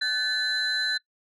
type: tone cluster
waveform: sine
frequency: 1519 / 1739 / 4046 Hz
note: F#6 / A6 / B7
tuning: +45 / -21 / +41 cents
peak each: -29 / -27 / -25 dBFS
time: 0.01-0.98 s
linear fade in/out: 10 ms
effects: noise-tail reverb RT60 0.1 s tail -22 dB re dry + tanh soft clip ceiling -19 dBFS